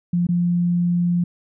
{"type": "tone with dropouts", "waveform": "sine", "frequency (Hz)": 174.61, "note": "F3", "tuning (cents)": 0, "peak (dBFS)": -16, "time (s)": [0.13, 1.24], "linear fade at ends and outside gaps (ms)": 5, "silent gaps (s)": [0.269, 0.288], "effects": []}